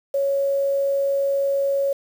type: tone with quantisation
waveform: sine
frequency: 554.4 Hz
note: C#5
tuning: in tune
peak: -18 dBFS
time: 0.14-1.93 s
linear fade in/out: 5 ms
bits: 7
effects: none